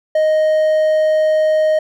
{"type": "tone", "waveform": "triangle", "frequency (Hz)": 622.3, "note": "D#5", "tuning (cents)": 0, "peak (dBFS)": -9, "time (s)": [0.15, 1.79], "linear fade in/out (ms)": 5, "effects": []}